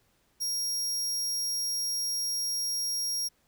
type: tone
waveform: sawtooth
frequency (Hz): 5600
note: F8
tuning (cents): +4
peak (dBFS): -26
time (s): 0.4-3.29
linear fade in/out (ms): 20
effects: pink hiss -69 dBFS RMS until 3.47 s